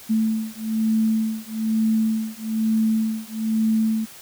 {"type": "beating tone pair", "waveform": "sine", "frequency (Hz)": [220, 221.1], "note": ["A3", "A3"], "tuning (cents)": [0, 9], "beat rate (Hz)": 1.1, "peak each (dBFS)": -22, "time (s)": [0.09, 4.06], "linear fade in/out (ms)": 20, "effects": ["white hiss -43 dBFS RMS until 4.21 s"]}